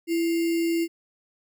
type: tone with sample-and-hold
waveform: sine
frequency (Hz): 333.9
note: E4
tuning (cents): +22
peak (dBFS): -21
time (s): 0.07-0.88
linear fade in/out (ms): 50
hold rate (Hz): 2450
effects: none